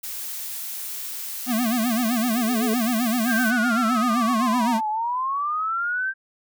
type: noise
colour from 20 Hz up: blue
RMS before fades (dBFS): -32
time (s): 0.03-3.51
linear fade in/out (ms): 10
type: tone with vibrato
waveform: square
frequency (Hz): 234.2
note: A#3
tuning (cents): +8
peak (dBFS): -21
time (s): 1.46-4.81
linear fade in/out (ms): 50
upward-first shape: sine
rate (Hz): 7.8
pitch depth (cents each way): 140
type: tone with exponential growth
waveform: sine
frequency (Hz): 433.6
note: A4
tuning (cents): -25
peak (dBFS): -24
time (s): 2.09-2.74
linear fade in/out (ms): 5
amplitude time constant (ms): 140
type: linear two-way sweep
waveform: sine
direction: down then up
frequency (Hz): 1618 to 843 to 1582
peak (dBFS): -22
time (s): 3.26-6.14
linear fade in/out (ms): 50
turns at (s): 4.89
effects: none